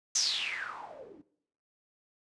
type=noise with low-pass filter sweep; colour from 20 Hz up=blue; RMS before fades=-35 dBFS; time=0.15-1.22 s; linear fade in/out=5 ms; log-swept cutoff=6400 to 280 Hz; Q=8.4; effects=noise-tail reverb RT60 0.7 s tail -19 dB re dry + resampled to 22050 Hz